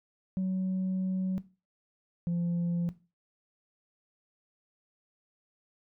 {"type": "tone pair in turn", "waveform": "sine", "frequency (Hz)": [187.2, 172.44], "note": ["F#3", "F3"], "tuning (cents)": [20, -22], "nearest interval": "minor second", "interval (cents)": 142, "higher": "first", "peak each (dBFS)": -25, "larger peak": "neither", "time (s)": [[0.37, 1.38], [2.27, 2.89]], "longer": "first", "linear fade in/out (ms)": 0, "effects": ["noise-tail reverb RT60 0.3 s tail -17 dB re dry", "tanh soft clip ceiling -26 dBFS"]}